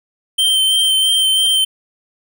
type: tone with vibrato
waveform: square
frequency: 3122 Hz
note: G7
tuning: 8 cents flat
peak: -12 dBFS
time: 0.38-1.65 s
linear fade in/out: 10 ms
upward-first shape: triangle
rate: 3 Hz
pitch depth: 19 cents each way
effects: none